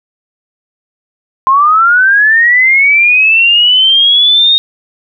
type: linear sweep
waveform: sine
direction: up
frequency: 1040 to 3729 Hz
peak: -4 dBFS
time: 1.47-4.58 s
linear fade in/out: 0 ms
effects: none